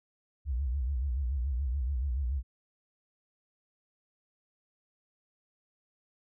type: tone with vibrato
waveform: sine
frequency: 65.41 Hz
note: C2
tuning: in tune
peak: -28 dBFS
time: 0.45-2.43 s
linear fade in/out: 50 ms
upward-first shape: sine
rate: 7 Hz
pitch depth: 180 cents each way
effects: none